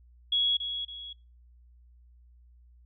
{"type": "tone with echo", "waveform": "sine", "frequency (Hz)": 3339, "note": "G#7", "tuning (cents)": 9, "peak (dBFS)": -23, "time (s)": [0.32, 0.57], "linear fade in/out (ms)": 5, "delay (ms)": 280, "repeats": 2, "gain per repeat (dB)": -8, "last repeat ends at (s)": 1.13, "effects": ["noise-tail reverb RT60 0.3 s tail -23 dB re dry", "added 60 Hz sine -54 dBFS peak until 2.85 s"]}